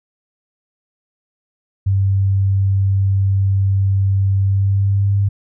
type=tone with pitch glide; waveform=sine; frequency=97.5 to 99.72 Hz; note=G2 to G2; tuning=-9 to +30 cents; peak=-12 dBFS; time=1.86-5.29 s; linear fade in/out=10 ms; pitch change=+39 cents; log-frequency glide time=4.41-5.12 s; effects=none